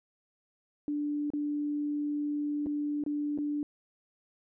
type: tone with dropouts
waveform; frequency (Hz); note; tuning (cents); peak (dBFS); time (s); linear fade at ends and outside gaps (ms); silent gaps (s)
sine; 293.7; D4; 0; -29; 0.88-3.63; 1; 1.303-1.335 / 2.661-2.667 / 3.038-3.063 / 3.377-3.386
effects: none